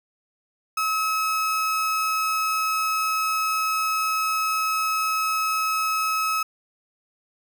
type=tone; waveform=35% pulse; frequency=1286 Hz; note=E6; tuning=43 cents flat; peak=-20 dBFS; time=0.77-6.43 s; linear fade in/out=5 ms; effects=none